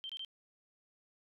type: tone bursts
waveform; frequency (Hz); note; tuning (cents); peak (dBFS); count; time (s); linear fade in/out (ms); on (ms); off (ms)
sine; 3136; G7; 0; -40; 3; 0.04-0.248; 0; 54; 23
effects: none